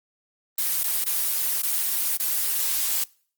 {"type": "noise with dropouts", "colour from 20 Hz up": "blue", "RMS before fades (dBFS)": -24, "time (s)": [0.58, 3.04], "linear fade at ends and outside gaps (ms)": 5, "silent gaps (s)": [[0.834, 0.839], [1.043, 1.061], [1.621, 1.631], [2.171, 2.196]], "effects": ["noise-tail reverb RT60 0.5 s tail -25 dB re dry", "Opus 24 kbps"]}